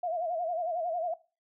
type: tone with vibrato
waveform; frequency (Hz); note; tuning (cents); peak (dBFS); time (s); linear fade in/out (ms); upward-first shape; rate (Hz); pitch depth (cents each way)
sine; 679; F5; -49; -29; 0.03-1.14; 5; sine; 11; 110
effects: noise-tail reverb RT60 0.3 s tail -18 dB re dry